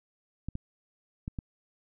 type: clicks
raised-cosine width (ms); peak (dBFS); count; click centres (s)
5; -22; 4; 0.486 / 0.554 / 1.279 / 1.388
effects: none